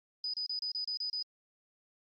sine tone bursts, 4978 Hz, D#8, in tune, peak -33 dBFS, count 8, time 0.24-1.226 s, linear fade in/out 2 ms, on 97 ms, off 30 ms, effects Opus 48 kbps

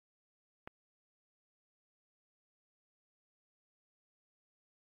click, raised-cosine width 0.5 ms, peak -29 dBFS, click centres 0.675 s, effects AAC 64 kbps

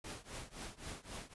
pink noise with tremolo, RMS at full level -44 dBFS, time 0.04-1.34 s, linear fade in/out 5 ms, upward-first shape triangle, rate 3.8 Hz, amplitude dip 95%, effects resampled to 24000 Hz

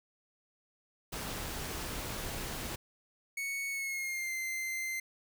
pink noise, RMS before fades -39 dBFS, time 1.12-2.76 s, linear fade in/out 10 ms
45% pulse tone with pitch glide, 2217 to 2081 Hz, C#7 to C7, 0 to -10 cents, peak -34 dBFS, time 3.37-5 s, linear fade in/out 5 ms, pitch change -110 cents, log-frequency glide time 3.7-4.34 s
effects none

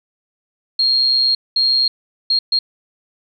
sine tone bursts at uneven times, 4243 Hz, C8, 23 cents sharp, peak -12 dBFS, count 4, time 0.79-1.35 / 1.56-1.88 / 2.3-2.39 / 2.52-2.59 s, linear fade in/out 5 ms, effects none

